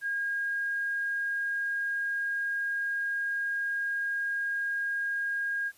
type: tone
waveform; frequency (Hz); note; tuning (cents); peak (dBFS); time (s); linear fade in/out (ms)
sine; 1626; G#6; -37; -28; 0.01-5.72; 50
effects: white hiss -60 dBFS RMS until 5.77 s + resampled to 32000 Hz